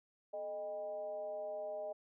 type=tone with frequency modulation; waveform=sine; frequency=618 Hz; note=D#5; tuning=12 cents flat; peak=-39 dBFS; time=0.33-1.93 s; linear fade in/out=10 ms; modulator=185 Hz; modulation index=0.59; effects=none